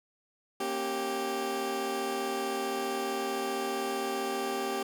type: tone cluster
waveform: 20% pulse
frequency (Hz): 232.8 / 272.8 / 391.5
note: A#3 / C#4 / G4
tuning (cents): -2 / -28 / -2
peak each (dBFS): -34 / -33 / -27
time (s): 0.6-4.83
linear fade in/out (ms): 5
effects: none